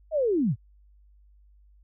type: linear sweep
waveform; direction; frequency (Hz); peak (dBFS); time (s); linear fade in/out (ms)
sine; down; 657 to 89.1; -21; 0.11-0.56; 50
effects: added 50 Hz sine -54 dBFS peak until 1.83 s